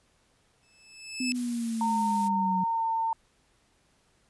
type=tone with exponential growth; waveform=20% pulse; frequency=2617 Hz; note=E7; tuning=13 cents flat; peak=-22 dBFS; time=0.63-1.32 s; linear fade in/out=0 ms; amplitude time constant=150 ms
type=exponential sweep; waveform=sine; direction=down; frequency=256.7 to 184.1 Hz; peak=-28 dBFS; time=1.2-2.64 s; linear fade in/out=5 ms
type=noise; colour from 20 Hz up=blue; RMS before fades=-41 dBFS; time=1.34-2.29 s; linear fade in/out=20 ms
type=tone with pitch glide; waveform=sine; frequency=916 to 904.4 Hz; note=A#5 to A5; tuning=-31 to +47 cents; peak=-25 dBFS; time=1.81-3.13 s; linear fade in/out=2 ms; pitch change=-22 cents; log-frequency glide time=2.7-2.84 s
effects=pink hiss -67 dBFS RMS until 4.29 s + resampled to 24000 Hz